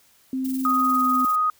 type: tone with pitch glide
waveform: sine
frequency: 261.6 to 257.8 Hz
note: C4 to C4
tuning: 0 to -26 cents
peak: -23 dBFS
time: 0.33-1.25 s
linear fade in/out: 2 ms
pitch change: -26 cents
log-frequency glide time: 0.88-1.04 s
type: noise with tremolo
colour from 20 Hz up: violet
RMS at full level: -34 dBFS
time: 0.44-1.36 s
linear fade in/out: 10 ms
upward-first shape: triangle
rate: 20 Hz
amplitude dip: 75%
type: tone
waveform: sine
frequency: 1248 Hz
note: D#6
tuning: 5 cents sharp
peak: -18 dBFS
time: 0.65-1.5 s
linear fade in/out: 2 ms
effects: white hiss -58 dBFS RMS until 1.59 s